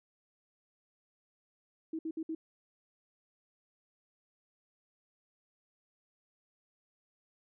sine tone bursts, 321.2 Hz, E4, 45 cents flat, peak -34 dBFS, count 4, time 1.93-2.35 s, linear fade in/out 5 ms, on 60 ms, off 60 ms, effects none

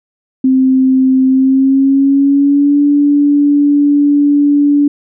sine tone with pitch glide, 261.6 to 288.6 Hz, C4 to D4, 0 to -30 cents, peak -6 dBFS, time 0.44-4.88 s, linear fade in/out 5 ms, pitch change +170 cents, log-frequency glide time 1.27-2.8 s, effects none

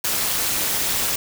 white noise with amplitude modulation, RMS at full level -19 dBFS, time 0.04-1.16 s, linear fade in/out 5 ms, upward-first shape sine, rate 212 Hz, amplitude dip 70%, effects none

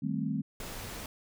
sine chord, A half-diminished seventh, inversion second, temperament equal, 155.56 / 196 / 220 / 261.6 Hz, Eb3 / G3 / A3 / C4, 0 / 0 / 0 / 0 cents, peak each -35 dBFS, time 0.02-0.42 s, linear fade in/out 10 ms
pink noise, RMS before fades -41 dBFS, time 0.6-1.06 s, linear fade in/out 2 ms
effects none

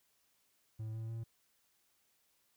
triangle tone with pitch steps, 110 / 111.99 / 114.01 Hz, A2 / A2 / A#2, 0 / +31 / -38 cents, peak -37 dBFS, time 0.79-1.24 s, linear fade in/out 10 ms, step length 150 ms, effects white hiss -75 dBFS RMS until 2.56 s

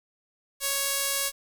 sawtooth tone with band-pass filter, 554.4 Hz, C#5, in tune, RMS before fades -28 dBFS, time 0.6-1.32 s, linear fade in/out 50 ms, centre 12000 Hz, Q 0.58, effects 8-bit

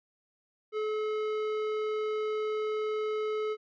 triangle tone with tanh clipping, 429.5 Hz, A4, 42 cents flat, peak -31 dBFS, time 0.72-3.57 s, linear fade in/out 50 ms, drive 18 dB, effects none

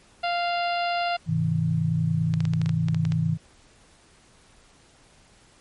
harmonic tone, 696 Hz, F5, 6 cents flat, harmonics 1 / 2 / 3 / 4 / 5 / 6 / 7, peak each -24 / -32 / -36 / -33 / -40 / -39 / -41 dBFS, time 0.23-1.17 s, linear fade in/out 10 ms
sine chord, Ab augmented, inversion none, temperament equal with one note detuned, 103.83 / 130.81 / 161.24 Hz, Ab2 / C3 / E3, 0 / 0 / -38 cents, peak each -28 / -28 / -22 dBFS, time 1.26-3.38 s, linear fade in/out 50 ms
clicks, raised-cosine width 0.2 ms, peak -18 dBFS, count 11, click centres 2.339 / 2.405 / 2.453 / 2.536 / 2.616 / 2.66 / 2.693 / 2.885 / 2.946 / 3.052 / 3.121 s
effects pink hiss -56 dBFS RMS until 5.6 s + MP3 48 kbps

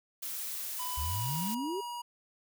blue noise, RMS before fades -38 dBFS, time 0.22-1.55 s, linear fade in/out 10 ms
square tone with pitch glide, 995 to 958.9 Hz, B5 to A#5, +13 to +49 cents, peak -38 dBFS, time 0.79-2.02 s, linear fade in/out 10 ms, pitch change -64 cents, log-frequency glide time 1.04-1.32 s
sine exponential sweep, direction up, 66.6 to 415.1 Hz, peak -33 dBFS, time 0.97-1.81 s, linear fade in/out 10 ms
effects none

